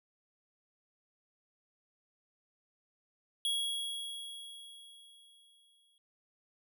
square tone with exponential decay, 3322 Hz, G#7, in tune, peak -30 dBFS, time 3.45-5.98 s, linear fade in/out 1 ms, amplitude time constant 550 ms, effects none

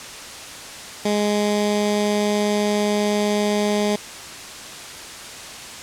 15% pulse tone with notch filter, 207.7 Hz, G#3, in tune, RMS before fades -20 dBFS, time 1.05-3.96 s, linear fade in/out 5 ms, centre 1400 Hz, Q 1.1, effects white hiss -35 dBFS RMS until 5.82 s + low-pass 8000 Hz 12 dB/octave

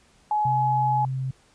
sine tone, 845 Hz, G#5, 30 cents sharp, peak -20 dBFS, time 0.31-1.05 s, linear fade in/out 2 ms
sine tone with pitch glide, 130.81 to 131.57 Hz, C3 to C3, 0 to +10 cents, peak -25 dBFS, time 0.45-1.31 s, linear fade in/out 5 ms, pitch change +10 cents, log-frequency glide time 0.96-1.04 s
effects pink hiss -59 dBFS RMS until 1.54 s + resampled to 22050 Hz

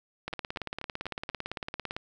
two click trains, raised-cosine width 0.3 ms, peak -18 / -22 dBFS, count 31 / 5, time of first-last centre 0.28-1.965 / 0.33-1.299 s, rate 17.8 / 4.13 Hz, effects none

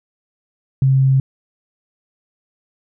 sine tone, 133.7 Hz, C3, 38 cents sharp, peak -10 dBFS, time 0.82-1.2 s, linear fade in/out 2 ms, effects none

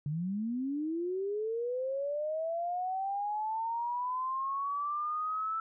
sine linear sweep, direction up, 140.8 to 1324 Hz, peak -31 dBFS, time 0.06-5.6 s, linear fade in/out 2 ms, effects none

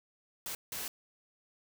white noise bursts at uneven times, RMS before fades -39 dBFS, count 2, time 0.46-0.55 / 0.72-0.88 s, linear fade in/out 2 ms, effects none

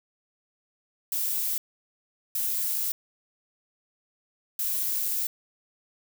violet noise bursts at uneven times, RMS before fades -28 dBFS, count 3, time 1.12-1.58 / 2.35-2.92 / 4.59-5.27 s, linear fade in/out 2 ms, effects none

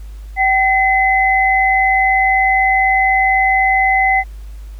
sine tone pair together, 768.4 / 2036 Hz, G5 / C7, -35 / -48 cents, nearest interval octave + perfect fourth, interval 1687 cents, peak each -13 dBFS, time 0.36-4.24 s, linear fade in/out 50 ms, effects added 51 Hz sine -28 dBFS peak until 4.79 s + pink hiss -50 dBFS RMS until 4.79 s

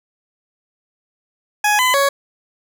20% pulse tone with pitch steps, 836 / 1011 / 557 Hz, G#5 / B5 / C#5, +11 / +40 / +8 cents, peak -8 dBFS, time 1.64-2.09 s, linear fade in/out 5 ms, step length 150 ms, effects none

